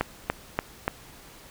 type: click train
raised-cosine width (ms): 0.5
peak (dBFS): -8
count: 4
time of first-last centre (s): 0.01-0.88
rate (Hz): 3.45
effects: pink hiss -49 dBFS RMS until 1.5 s